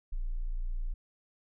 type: tone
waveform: sine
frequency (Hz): 29.07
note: A#0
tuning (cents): -4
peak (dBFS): -30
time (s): 0.12-0.94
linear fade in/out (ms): 10
effects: none